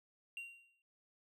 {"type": "tone with exponential decay", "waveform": "triangle", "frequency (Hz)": 2761, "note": "F7", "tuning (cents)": -20, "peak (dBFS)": -39, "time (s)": [0.37, 0.82], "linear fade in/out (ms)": 1, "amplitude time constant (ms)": 96, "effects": []}